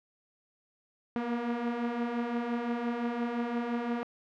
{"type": "beating tone pair", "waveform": "sawtooth", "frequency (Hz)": [233.1, 238.9], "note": ["A#3", "A#3"], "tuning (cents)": [0, 43], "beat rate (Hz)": 5.8, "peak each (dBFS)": [-33, -27], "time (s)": [1.16, 4.03], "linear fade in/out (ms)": 0, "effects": ["low-pass 2000 Hz 12 dB/octave"]}